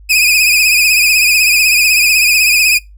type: tone with vibrato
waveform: sawtooth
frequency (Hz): 2489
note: D#7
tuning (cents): 0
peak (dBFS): -4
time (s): 0.09-2.79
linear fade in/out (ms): 20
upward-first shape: triangle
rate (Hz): 16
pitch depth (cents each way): 83
effects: noise-tail reverb RT60 0.2 s tail -23 dB re dry + added 50 Hz sine -35 dBFS peak until 2.97 s